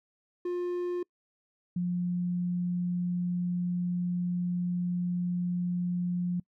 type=tone pair in turn; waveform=triangle / sine; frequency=354.4 / 177.2 Hz; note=F4 / F3; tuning=+25 / +25 cents; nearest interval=octave; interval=1200 cents; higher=first; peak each=-27 dBFS; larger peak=neither; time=0.45-1.03 / 1.76-6.4 s; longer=second; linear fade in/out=5 ms; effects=noise-tail reverb RT60 0.1 s tail -26 dB re dry